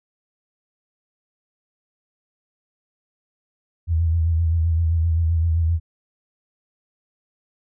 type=tone with vibrato; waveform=sine; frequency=82.41 Hz; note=E2; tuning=in tune; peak=-16 dBFS; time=3.87-5.8 s; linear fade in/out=50 ms; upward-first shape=sine; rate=7.7 Hz; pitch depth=52 cents each way; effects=none